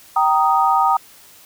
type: chord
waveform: sine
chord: Eb major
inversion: first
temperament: just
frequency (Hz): 777.8 / 933.4 / 1244.5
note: G5 / Bb5 / Eb6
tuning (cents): -14 / +2 / 0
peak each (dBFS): -17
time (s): 0.16-0.97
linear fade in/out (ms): 5
effects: white hiss -46 dBFS RMS until 1.45 s